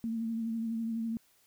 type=tone with vibrato; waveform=sine; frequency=226.9 Hz; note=A#3; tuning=47 cents flat; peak=-31 dBFS; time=0.04-1.17 s; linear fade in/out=0 ms; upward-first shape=triangle; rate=12 Hz; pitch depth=37 cents each way; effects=white hiss -67 dBFS RMS until 1.46 s